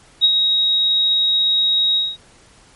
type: tone with ADSR envelope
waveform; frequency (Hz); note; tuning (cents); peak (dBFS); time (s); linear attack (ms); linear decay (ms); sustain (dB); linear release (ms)
sine; 3791; A#7; +28; -7; 0.21-2.17; 33; 39; -6; 210
effects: pink hiss -49 dBFS RMS until 2.75 s + MP3 48 kbps